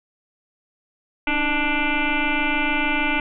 sine tone with frequency modulation, 1174.7 Hz, D6, in tune, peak -18 dBFS, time 1.27-3.2 s, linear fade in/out 2 ms, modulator 297 Hz, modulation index 5.2, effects none

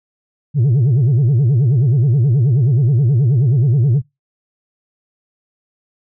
sine tone with vibrato, 128.7 Hz, C3, 28 cents flat, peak -7 dBFS, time 0.54-4.02 s, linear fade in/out 50 ms, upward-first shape sine, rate 9.4 Hz, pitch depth 260 cents each way, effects noise-tail reverb RT60 0.2 s tail -25 dB re dry + tanh soft clip ceiling -9 dBFS

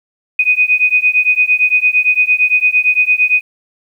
sine beating tone pair, 2489 / 2497.8 Hz, D#7 / D#7, 0 / +6 cents, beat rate 8.8 Hz, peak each -12 dBFS, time 0.39-3.41 s, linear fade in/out 5 ms, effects 8-bit

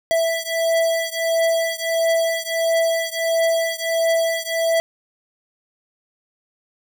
square beating tone pair, 659.3 / 660.8 Hz, E5 / E5, 0 / +4 cents, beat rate 1.5 Hz, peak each -21 / -22 dBFS, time 0.11-4.8 s, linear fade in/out 0 ms, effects none

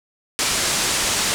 white low-pass noise, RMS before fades -21 dBFS, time 0.39-1.34 s, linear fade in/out 0 ms, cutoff 8900 Hz, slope 24 dB/octave, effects none

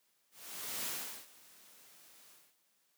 white noise with ADSR envelope, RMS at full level -38 dBFS, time 0.31-2.56 s, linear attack 550 ms, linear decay 400 ms, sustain -22 dB, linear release 240 ms, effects white hiss -75 dBFS RMS until 2.97 s + high-pass 150 Hz 12 dB/octave

